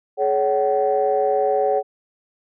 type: tone cluster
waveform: sine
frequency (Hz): 424.2 / 561 / 756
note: G#4 / C#5 / F#5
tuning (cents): +37 / +21 / +37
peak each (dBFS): -20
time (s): 0.17-1.83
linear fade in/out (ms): 50
effects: tanh soft clip ceiling -8 dBFS